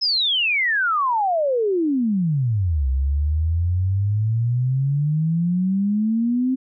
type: exponential two-way sweep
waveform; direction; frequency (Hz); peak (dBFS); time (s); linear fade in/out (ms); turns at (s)
sine; down then up; 5274 to 64.6 to 263.6; -17; 0.01-6.56; 20; 2.88
effects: none